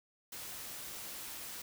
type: noise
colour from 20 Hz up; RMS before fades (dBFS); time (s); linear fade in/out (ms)
white; -45; 0.32-1.62; 5
effects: none